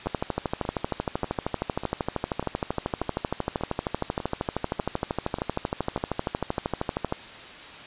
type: two click trains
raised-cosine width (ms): 1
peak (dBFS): -18 / -11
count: 11 / 92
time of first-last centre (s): 0.06-5.977 / 0.07-7.124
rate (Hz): 1.69 / 12.9
effects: white hiss -42 dBFS RMS until 7.86 s + resampled to 8000 Hz